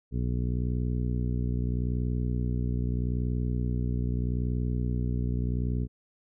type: harmonic tone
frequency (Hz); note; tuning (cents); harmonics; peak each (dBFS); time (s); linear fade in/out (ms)
60.8; B1; -26; 1 / 2 / 3 / 4 / 5 / 6 / 7; -29 / -30 / -35 / -36 / -43 / -46 / -44; 0.11-5.88; 50
effects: none